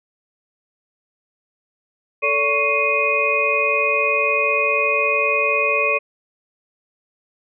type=tone cluster; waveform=sine; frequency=442.4 / 573 / 1110 / 2116 / 2486 Hz; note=A4 / D5 / C#6 / C7 / D#7; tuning=+9 / -43 / +2 / +19 / -2 cents; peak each=-25 / -23 / -24 / -27 / -18 dBFS; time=2.22-5.99 s; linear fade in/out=20 ms; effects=none